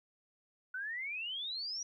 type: exponential sweep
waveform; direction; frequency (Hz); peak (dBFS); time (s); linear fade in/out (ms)
sine; up; 1469 to 5850; -37; 0.74-1.83; 5
effects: 13-bit